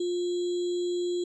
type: tone with sample-and-hold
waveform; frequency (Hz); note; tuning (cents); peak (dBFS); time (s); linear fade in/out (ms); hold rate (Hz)
sine; 353.3; F4; +20; -26; 0-1.24; 5; 3675
effects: resampled to 22050 Hz